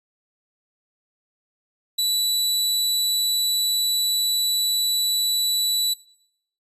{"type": "tone", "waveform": "sawtooth", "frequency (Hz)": 3951, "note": "B7", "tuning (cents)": 0, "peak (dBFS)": -16, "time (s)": [1.98, 5.94], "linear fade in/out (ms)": 10, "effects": ["noise-tail reverb RT60 0.7 s tail -21 dB re dry", "resampled to 32000 Hz"]}